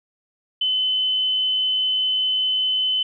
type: tone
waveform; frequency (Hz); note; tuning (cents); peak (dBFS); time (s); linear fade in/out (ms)
sine; 3035; F#7; +43; -18; 0.61-3.03; 5
effects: none